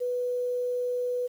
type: tone with quantisation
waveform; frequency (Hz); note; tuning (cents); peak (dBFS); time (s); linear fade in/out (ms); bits
sine; 493.7; B4; -1; -26; 0-1.28; 20; 9
effects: none